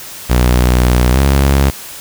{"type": "tone with pitch glide", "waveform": "sawtooth", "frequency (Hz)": [61.5, 68.63], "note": ["B1", "C#2"], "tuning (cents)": [-7, -17], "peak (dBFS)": -4, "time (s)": [0.29, 1.71], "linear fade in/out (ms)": 20, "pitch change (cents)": 190, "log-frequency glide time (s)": [1.11, 1.2], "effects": ["white hiss -30 dBFS RMS until 2 s"]}